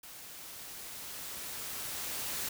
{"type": "noise with level ramp", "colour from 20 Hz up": "white", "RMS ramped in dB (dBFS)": [-49, -36], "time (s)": [0.03, 2.49], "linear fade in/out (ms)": 5, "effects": []}